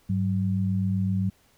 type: tone pair together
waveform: sine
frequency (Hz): 100.8 / 188.48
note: G2 / F#3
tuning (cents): +49 / +32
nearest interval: major seventh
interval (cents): 1083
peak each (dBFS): -25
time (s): 0.09-1.3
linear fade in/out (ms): 10
effects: pink hiss -62 dBFS RMS until 1.57 s